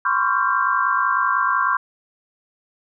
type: tone cluster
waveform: sine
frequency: 1017 / 1083 / 1133 / 1380 / 1575 Hz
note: C6 / C#6 / C#6 / F6 / G6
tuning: -50 / -41 / +37 / -21 / +8 cents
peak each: -23 dBFS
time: 0.05-1.77 s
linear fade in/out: 5 ms
effects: none